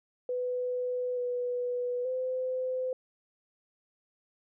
sine tone with pitch steps, 497.9 / 491.8 / 512 Hz, B4 / B4 / C5, +14 / -7 / -38 cents, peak -29 dBFS, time 0.29-2.93 s, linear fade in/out 2 ms, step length 880 ms, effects none

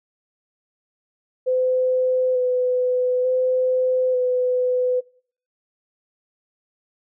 sine tone with vibrato, 506 Hz, B4, 42 cents sharp, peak -17 dBFS, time 1.46-5.01 s, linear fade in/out 20 ms, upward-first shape square, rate 0.56 Hz, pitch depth 15 cents each way, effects noise-tail reverb RT60 0.5 s tail -22 dB re dry

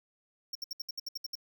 square tone bursts, 5510 Hz, F8, 24 cents flat, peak -35 dBFS, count 10, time 0.53-1.354 s, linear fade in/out 5 ms, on 23 ms, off 66 ms, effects none

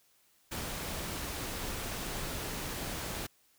pink noise, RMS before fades -38 dBFS, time 0.51-3.27 s, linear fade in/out 10 ms, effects white hiss -68 dBFS RMS until 3.58 s

